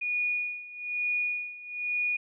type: tone with tremolo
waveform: sine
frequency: 2453 Hz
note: D#7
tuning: 25 cents flat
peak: -25 dBFS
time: 0.01-2.17 s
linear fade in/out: 10 ms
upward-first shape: sine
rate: 1.1 Hz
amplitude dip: 85%
effects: none